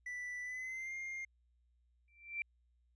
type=tone with pitch glide; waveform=triangle; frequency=1975.5 to 2117 Hz; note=B6 to C7; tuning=0 to +20 cents; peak=-39 dBFS; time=0.06-1.25 s; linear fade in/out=5 ms; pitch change=+120 cents; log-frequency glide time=0.42-0.94 s
type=tone with exponential growth; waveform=sine; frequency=2349 Hz; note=D7; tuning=in tune; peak=-33 dBFS; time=2.08-2.42 s; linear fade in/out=1 ms; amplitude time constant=73 ms
effects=added 60 Hz sine -70 dBFS peak until 2.95 s + resampled to 22050 Hz